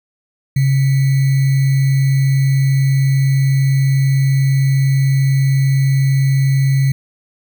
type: tone with sample-and-hold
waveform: sine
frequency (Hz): 135.6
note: C#3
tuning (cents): -38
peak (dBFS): -10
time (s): 0.56-6.92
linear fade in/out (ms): 5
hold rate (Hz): 2100
effects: none